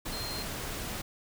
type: tone in noise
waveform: sine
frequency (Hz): 4186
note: C8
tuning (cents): 0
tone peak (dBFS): -38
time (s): 0.12-0.43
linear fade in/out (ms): 10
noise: pink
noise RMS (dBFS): -37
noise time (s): 0.05-1.02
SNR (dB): -4
effects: none